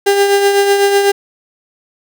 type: tone with tremolo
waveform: 35% pulse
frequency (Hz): 400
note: G4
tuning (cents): +35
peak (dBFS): -5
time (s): 0.06-1.12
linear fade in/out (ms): 10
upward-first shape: triangle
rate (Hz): 8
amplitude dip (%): 50
effects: none